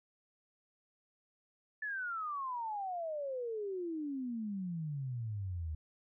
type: exponential sweep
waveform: sine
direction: down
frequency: 1754 to 75.7 Hz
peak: -36 dBFS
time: 1.82-5.75 s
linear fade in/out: 5 ms
effects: none